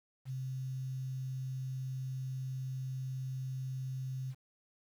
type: tone with quantisation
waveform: sine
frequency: 130.81 Hz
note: C3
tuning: in tune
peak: -36 dBFS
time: 0.25-4.35 s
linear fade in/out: 50 ms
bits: 10
effects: none